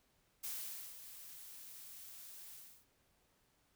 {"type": "noise with ADSR envelope", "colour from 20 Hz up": "blue", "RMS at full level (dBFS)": -42, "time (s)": [0.43, 2.86], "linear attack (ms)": 14, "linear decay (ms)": 490, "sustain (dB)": -11, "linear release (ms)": 320, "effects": ["pink hiss -75 dBFS RMS until 3.75 s"]}